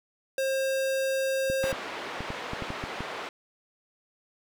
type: tone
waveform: square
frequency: 534 Hz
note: C5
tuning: 35 cents sharp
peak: -26 dBFS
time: 0.38-1.72 s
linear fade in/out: 2 ms
type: clicks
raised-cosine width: 3 ms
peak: -21 dBFS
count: 10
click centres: 1.5 / 1.641 / 1.728 / 2.206 / 2.304 / 2.534 / 2.623 / 2.704 / 2.839 / 3.006 s
type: band-pass noise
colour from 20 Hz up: pink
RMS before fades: -37 dBFS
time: 1.63-3.29 s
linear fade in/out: 2 ms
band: 440 to 2900 Hz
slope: 12 dB/octave
effects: none